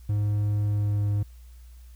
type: tone with pitch glide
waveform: triangle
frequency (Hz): 103.83 to 102.7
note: G#2 to G#2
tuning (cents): 0 to -19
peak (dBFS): -20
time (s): 0.09-1.23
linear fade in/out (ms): 5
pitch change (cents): -19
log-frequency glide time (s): 0.63-1.1
effects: added 60 Hz sine -44 dBFS peak until 1.95 s + white hiss -62 dBFS RMS until 1.95 s